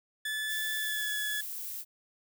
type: tone with pitch glide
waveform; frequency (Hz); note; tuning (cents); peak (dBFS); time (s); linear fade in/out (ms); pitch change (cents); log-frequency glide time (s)
30% pulse; 1735 to 1700.3; A6 to G#6; -25 to +40; -29; 0.25-1.41; 5; -35; 0.77-1.12
type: noise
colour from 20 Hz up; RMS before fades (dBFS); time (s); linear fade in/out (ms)
violet; -39; 0.47-1.85; 50
effects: none